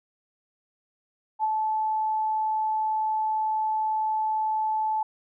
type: tone with ADSR envelope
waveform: sine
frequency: 869 Hz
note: A5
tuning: 22 cents flat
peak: -20 dBFS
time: 1.39-5.03 s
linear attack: 47 ms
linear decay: 29 ms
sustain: -3 dB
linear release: 4 ms
effects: none